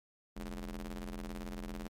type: ring-modulated tone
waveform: sawtooth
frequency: 87.31 Hz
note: F2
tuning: in tune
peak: -33 dBFS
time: 0.36-1.88 s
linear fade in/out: 10 ms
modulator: 122 Hz
effects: MP3 64 kbps